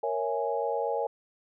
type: chord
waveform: sine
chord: A# half-diminished seventh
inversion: none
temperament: equal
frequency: 466.2 / 554.4 / 659.3 / 830.6 Hz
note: A#4 / C#5 / E5 / G#5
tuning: 0 / 0 / 0 / 0 cents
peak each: -31 / -32 / -35 / -32 dBFS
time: 0.03-1.07 s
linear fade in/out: 5 ms
effects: none